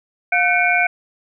sine tone cluster, 709 / 1517 / 2218 / 2380 Hz, F5 / F#6 / C#7 / D7, +26 / +43 / 0 / +22 cents, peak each -19 dBFS, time 0.32-0.87 s, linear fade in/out 5 ms, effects none

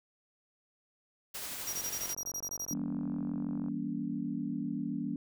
white noise with tremolo, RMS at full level -39 dBFS, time 1.34-2.14 s, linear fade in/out 10 ms, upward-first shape triangle, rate 12 Hz, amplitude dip 30%
40% pulse tone bursts, 5730 Hz, F8, 44 cents sharp, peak -34 dBFS, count 13, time 1.67-2.737 s, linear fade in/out 5 ms, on 59 ms, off 25 ms
click train, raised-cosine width 1 ms, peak -36 dBFS, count 92, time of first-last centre 1.71-3.684 s, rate 46.1 Hz
sine chord, E diminished seventh, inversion none, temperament just, 164.81 / 197.78 / 237.3 / 284.8 Hz, E3 / G3 / Bb3 / Db4, 0 / +16 / +31 / +47 cents, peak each -41 / -39 / -37 / -37 dBFS, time 2.71-5.16 s, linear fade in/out 2 ms
effects none

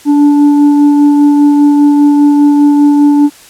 sine tone with frequency modulation, 290 Hz, D4, 22 cents flat, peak -3 dBFS, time 0.05-3.3 s, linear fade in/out 50 ms, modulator 585 Hz, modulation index 0.32, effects white hiss -37 dBFS RMS until 3.49 s + low-pass 11000 Hz 12 dB/octave

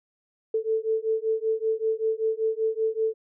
sine beating tone pair, 440 / 445.2 Hz, A4 / A4, 0 / +20 cents, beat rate 5.2 Hz, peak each -26 dBFS, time 0.54-3.14 s, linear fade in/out 5 ms, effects none

